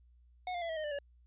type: tone with pitch steps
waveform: square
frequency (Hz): 730 / 700.3 / 671.7 / 644.4 / 618.1 / 592.9 / 568.8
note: F#5 / F5 / E5 / E5 / D#5 / D5 / C#5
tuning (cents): -24 / +5 / +32 / -39 / -12 / +16 / +45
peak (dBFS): -36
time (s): 0.47-0.988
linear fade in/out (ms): 2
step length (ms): 74
effects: added 60 Hz sine -60 dBFS peak until 1.26 s + resampled to 8000 Hz